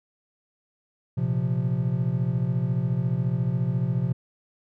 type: chord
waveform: triangle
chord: Bb suspended second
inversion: none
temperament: equal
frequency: 116.54 / 130.81 / 174.61 Hz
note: Bb2 / C3 / F3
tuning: 0 / 0 / 0 cents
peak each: -26 / -23 / -26 dBFS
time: 1.17-4.13 s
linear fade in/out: 10 ms
effects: none